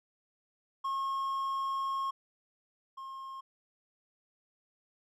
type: tone pair in turn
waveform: triangle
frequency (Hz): 1083 / 1070.6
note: C#6 / C6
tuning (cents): -41 / +39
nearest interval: unison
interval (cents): 20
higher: first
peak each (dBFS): -29 / -39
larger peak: first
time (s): 0.84-2.11 / 2.97-3.41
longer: first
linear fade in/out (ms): 10
effects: none